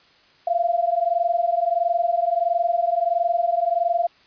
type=tone pair together; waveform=sine; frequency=677 / 698.5 Hz; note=E5 / F5; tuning=+46 / 0 cents; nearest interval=minor second; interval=54 cents; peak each=-21 dBFS; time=0.47-4.07 s; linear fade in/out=5 ms; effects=white hiss -55 dBFS RMS until 4.26 s + resampled to 11025 Hz